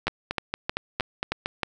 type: two click trains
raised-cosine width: 0.3 ms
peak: -10 / -9 dBFS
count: 7 / 6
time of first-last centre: 0.08-1.459 / 0.07-1.633 s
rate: 4.35 / 3.2 Hz
effects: none